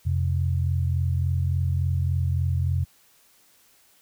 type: tone pair together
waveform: sine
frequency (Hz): 87.31 / 130.81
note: F2 / C3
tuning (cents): 0 / 0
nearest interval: perfect fifth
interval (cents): 700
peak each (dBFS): -22 / -26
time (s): 0.05-2.85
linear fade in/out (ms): 20
effects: white hiss -59 dBFS RMS until 4.01 s